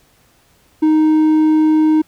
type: tone with hard clipping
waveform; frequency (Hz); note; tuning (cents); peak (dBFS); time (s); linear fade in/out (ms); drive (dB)
sine; 311.1; D#4; 0; -10; 0.82-2.02; 10; 3
effects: pink hiss -54 dBFS RMS until 2.07 s